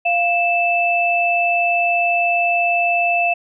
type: tone pair together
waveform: sine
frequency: 695.2 / 2637 Hz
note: F5 / E7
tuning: -8 / 0 cents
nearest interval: octave + major seventh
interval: 2308 cents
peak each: -17 dBFS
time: 0.05-3.34 s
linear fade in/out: 10 ms
effects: none